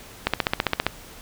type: click train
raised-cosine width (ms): 0.3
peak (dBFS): -3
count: 10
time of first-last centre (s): 0.27-0.866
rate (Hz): 15.1
effects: pink hiss -44 dBFS RMS until 1.21 s